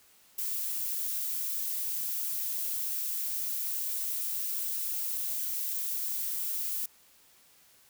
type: noise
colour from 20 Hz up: violet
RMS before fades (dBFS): -33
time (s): 0.38-6.86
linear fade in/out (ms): 5
effects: white hiss -61 dBFS RMS until 7.89 s